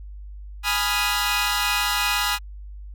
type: chord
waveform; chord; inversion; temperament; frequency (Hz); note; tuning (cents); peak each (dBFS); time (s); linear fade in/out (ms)
15% pulse; F half-diminished seventh; first; equal; 830.6 / 987.8 / 1244.5 / 1396.9; Ab5 / Cb6 / Eb6 / F6; 0 / 0 / 0 / 0; -20; 0.63-2.39; 50
effects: added 50 Hz sine -35 dBFS peak until 2.94 s